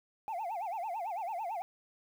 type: tone with vibrato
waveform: sine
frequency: 784 Hz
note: G5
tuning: in tune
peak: -32 dBFS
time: 0.28-1.62 s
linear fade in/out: 0 ms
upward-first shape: sine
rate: 9 Hz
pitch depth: 250 cents each way
effects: tanh soft clip ceiling -33 dBFS + 10-bit